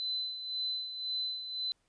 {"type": "tone with tremolo", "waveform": "sine", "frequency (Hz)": 4030, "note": "B7", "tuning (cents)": 34, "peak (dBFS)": -31, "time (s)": [0, 1.72], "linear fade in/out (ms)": 0, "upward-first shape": "sine", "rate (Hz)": 1.9, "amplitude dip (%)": 60, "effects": ["pink hiss -75 dBFS RMS until 1.88 s", "resampled to 22050 Hz"]}